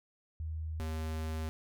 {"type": "tone pair in turn", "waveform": ["sine", "square"], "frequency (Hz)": [79.2, 79.2], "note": ["D#2", "D#2"], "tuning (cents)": [31, 31], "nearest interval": "unison", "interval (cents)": 0, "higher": "neither", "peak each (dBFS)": [-35, -35], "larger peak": "neither", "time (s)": [[0.4, 0.8], [0.8, 1.49]], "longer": "second", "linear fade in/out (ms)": 0, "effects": []}